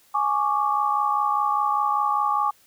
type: tone cluster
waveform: sine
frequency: 836 / 1117 / 1182 Hz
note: G#5 / C#6 / D6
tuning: +11 / +13 / +11 cents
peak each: -24 dBFS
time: 0.14-2.51 s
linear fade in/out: 10 ms
effects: white hiss -58 dBFS RMS until 2.66 s